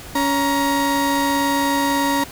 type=tone pair together; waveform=35% pulse; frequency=280 / 941.8 Hz; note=C#4 / A#5; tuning=+18 / +18 cents; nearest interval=octave + major sixth; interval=2100 cents; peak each=-18 dBFS; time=0.15-2.24 s; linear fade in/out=5 ms; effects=pink hiss -37 dBFS RMS until 2.31 s